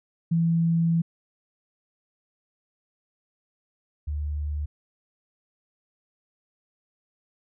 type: tone pair in turn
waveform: sine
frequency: 166.4 / 74.12 Hz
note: E3 / D2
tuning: +17 / +17 cents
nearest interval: octave + major second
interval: 1400 cents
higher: first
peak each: -19 / -26 dBFS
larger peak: first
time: 0.31-1.02 / 4.07-4.66 s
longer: first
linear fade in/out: 10 ms
effects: none